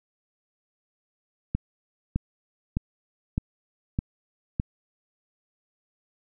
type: click train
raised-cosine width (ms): 5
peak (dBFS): -12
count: 6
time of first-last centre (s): 1.55-4.599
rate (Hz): 1.64
effects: none